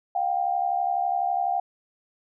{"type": "tone pair together", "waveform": "sine", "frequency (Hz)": [712, 784], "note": ["F5", "G5"], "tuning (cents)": [33, 0], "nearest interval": "major second", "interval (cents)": 167, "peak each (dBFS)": -25, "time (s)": [0.15, 1.6], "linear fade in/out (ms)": 5, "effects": []}